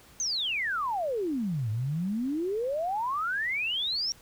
sine exponential two-way sweep, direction down then up, 6500 to 103.83 to 5680 Hz, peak -27 dBFS, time 0.2-4.12 s, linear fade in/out 0 ms, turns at 1.7 s, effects pink hiss -55 dBFS RMS until 4.21 s

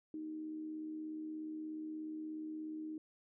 sine tone with amplitude modulation, 311.1 Hz, D#4, in tune, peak -39 dBFS, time 0.14-2.98 s, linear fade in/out 2 ms, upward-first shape sine, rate 76.8 Hz, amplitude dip 40%, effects none

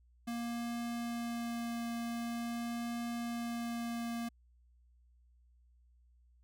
square tone with vibrato, 234.9 Hz, A#3, 13 cents sharp, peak -37 dBFS, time 0.27-4.29 s, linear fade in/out 10 ms, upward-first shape triangle, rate 0.45 Hz, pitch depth 9 cents each way, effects added 60 Hz sine -63 dBFS peak until 6.43 s

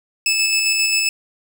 20% pulse tone with tremolo, 2616 Hz, E7, 14 cents flat, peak -10 dBFS, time 0.26-1.09 s, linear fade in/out 2 ms, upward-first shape square, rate 7.5 Hz, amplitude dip 25%, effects none

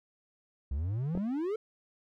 triangle exponential sweep, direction up, 63.5 to 453.9 Hz, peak -28 dBFS, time 0.71-1.56 s, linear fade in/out 5 ms
clicks, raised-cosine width 2 ms, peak -23 dBFS, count 2, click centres 1.152 / 1.175 s
effects none

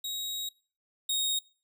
sawtooth tone pair in turn, 3800 / 3741 Hz, A#7 / A#7, +33 / +5 cents, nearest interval unison, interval 28 cents, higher first, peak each -30 / -24 dBFS, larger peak second, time 0.04-0.49 / 1.09-1.39 s, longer first, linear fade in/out 5 ms, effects noise-tail reverb RT60 0.4 s tail -23 dB re dry

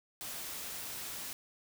white noise, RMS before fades -42 dBFS, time 0.21-1.33 s, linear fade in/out 0 ms, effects none

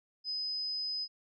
sine tone, 5030 Hz, D#8, 18 cents sharp, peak -33 dBFS, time 0.24-1.08 s, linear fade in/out 50 ms, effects none

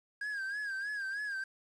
triangle tone with vibrato, 1625 Hz, G#6, 38 cents flat, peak -33 dBFS, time 0.21-1.44 s, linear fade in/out 5 ms, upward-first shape sine, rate 3.2 Hz, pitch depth 85 cents each way, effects resampled to 24000 Hz + 10-bit

